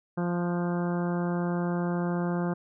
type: harmonic tone with a mistuned harmonic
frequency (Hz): 174.61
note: F3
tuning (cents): 0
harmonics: 1 / 2 / 3 / 4 / 5 / 6 / 7 / 8 / 9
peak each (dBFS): -27 / -33 / -37 / -39 / -41 / -43 / -44 / -45 / -46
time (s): 0.17-2.54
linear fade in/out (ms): 10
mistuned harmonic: 8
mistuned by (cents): +23
effects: none